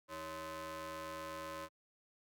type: ring-modulated tone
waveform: sawtooth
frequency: 240 Hz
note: B3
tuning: 49 cents flat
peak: -36 dBFS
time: 0.08-1.69 s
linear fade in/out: 50 ms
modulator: 796 Hz
effects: high-pass 80 Hz 12 dB/octave